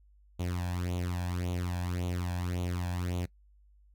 sawtooth tone with flanger, 88.9 Hz, F2, 31 cents sharp, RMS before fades -33 dBFS, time 0.39-3.26 s, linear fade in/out 10 ms, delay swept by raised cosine 0.29 to 1.22 ms, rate 1.8 Hz, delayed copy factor +0.75, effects noise-tail reverb RT60 0.1 s tail -22 dB re dry + added 50 Hz sine -58 dBFS peak until 3.94 s

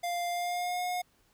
square tone with pitch glide, 698.5 to 719.8 Hz, F5 to F#5, 0 to -48 cents, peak -31 dBFS, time 0.03-1.02 s, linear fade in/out 10 ms, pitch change +52 cents, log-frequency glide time 0.28-0.82 s, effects pink hiss -68 dBFS RMS until 1.33 s

